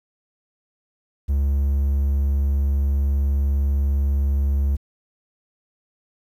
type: tone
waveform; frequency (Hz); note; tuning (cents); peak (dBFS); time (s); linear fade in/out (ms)
triangle; 69.8; C#2; +13; -15; 1.28-4.77; 20
effects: 9-bit